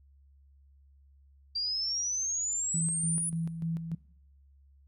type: exponential sweep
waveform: sine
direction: up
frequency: 4699 to 9940 Hz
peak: -29 dBFS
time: 1.55-3.3 s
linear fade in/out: 10 ms
type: tone with tremolo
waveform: sine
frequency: 164.81 Hz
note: E3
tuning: in tune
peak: -29 dBFS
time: 2.74-3.95 s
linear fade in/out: 5 ms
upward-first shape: square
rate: 3.4 Hz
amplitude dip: 55%
effects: noise-tail reverb RT60 0.8 s tail -23 dB re dry + added 69 Hz sine -57 dBFS peak until 4.87 s